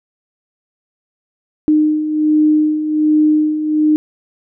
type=beating tone pair; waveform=sine; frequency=304.7 / 306 Hz; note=D#4 / D#4; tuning=-36 / -29 cents; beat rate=1.3 Hz; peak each=-18 / -11 dBFS; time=1.68-3.96 s; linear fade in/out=0 ms; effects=none